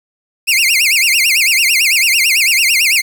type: tone with vibrato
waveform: sawtooth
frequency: 2417 Hz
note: D7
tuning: 49 cents sharp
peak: -6 dBFS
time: 0.47-3.02 s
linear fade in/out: 20 ms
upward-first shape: sine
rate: 9 Hz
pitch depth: 270 cents each way
effects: 7-bit